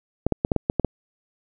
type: clicks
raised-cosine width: 2 ms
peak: -6 dBFS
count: 8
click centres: 0.266 / 0.323 / 0.449 / 0.518 / 0.563 / 0.699 / 0.797 / 0.847 s
effects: none